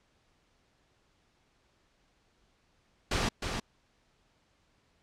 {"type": "noise with echo", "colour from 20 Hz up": "pink", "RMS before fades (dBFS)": -29, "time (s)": [3.11, 3.29], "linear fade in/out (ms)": 5, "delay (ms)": 310, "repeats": 1, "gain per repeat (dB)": -5, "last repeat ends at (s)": 3.6, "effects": ["pink hiss -70 dBFS RMS until 5.02 s", "low-pass 6000 Hz 12 dB/octave"]}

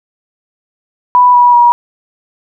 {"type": "tone with pitch steps", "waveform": "sine", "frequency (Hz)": [987.8, 973.1, 958.6], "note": ["B5", "B5", "A#5"], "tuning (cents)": [0, -26, 48], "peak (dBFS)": -3, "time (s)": [1.15, 1.72], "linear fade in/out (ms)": 0, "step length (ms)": 190, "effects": []}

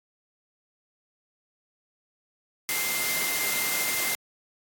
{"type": "tone in noise", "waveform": "sine", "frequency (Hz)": 2093, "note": "C7", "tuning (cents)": 0, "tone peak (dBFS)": -31, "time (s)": [2.69, 4.15], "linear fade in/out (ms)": 0, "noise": "white", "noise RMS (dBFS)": -28, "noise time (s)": [2.69, 4.15], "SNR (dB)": -6, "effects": ["high-pass 150 Hz 12 dB/octave", "AAC 64 kbps"]}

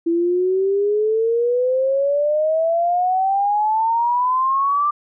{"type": "exponential sweep", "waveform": "sine", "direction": "up", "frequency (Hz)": [331.8, 1188], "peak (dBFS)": -15, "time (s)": [0.06, 4.91], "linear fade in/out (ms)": 10, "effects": []}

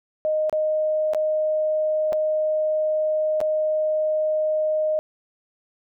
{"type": "tone with dropouts", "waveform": "sine", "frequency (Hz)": 619, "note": "D#5", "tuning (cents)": -9, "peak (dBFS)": -19, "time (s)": [0.25, 4.99], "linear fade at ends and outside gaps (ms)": 0, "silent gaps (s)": [[0.496, 0.527], [1.135, 1.147], [2.124, 2.13], [3.404, 3.413]], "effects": []}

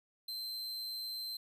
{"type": "tone", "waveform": "45% pulse", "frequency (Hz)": 4106, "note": "C8", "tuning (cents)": -33, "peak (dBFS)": -38, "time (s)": [0.28, 1.37], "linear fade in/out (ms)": 5, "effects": ["resampled to 32000 Hz"]}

